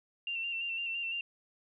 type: tone with vibrato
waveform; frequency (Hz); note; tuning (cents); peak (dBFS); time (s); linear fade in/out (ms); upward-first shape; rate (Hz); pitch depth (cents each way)
sine; 2741; F7; -33; -33; 0.27-1.21; 2; square; 5.9; 28
effects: none